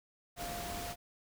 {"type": "tone in noise", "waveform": "sine", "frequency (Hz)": 698.5, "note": "F5", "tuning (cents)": 0, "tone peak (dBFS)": -42, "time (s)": [0.36, 0.96], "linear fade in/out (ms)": 50, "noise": "pink", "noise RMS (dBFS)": -42, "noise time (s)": [0.36, 0.96], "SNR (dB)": -3, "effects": []}